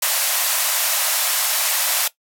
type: band-pass noise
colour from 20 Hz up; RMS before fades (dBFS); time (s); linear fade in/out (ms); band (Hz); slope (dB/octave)
white; -20; 0.02-2.08; 5; 550 to 16000; 96
effects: noise-tail reverb RT60 0.1 s tail -17 dB re dry